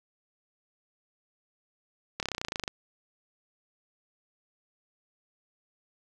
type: slowing click train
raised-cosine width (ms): 0.2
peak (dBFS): -14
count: 15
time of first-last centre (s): 2.2-2.678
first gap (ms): 28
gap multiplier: 1.03
effects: none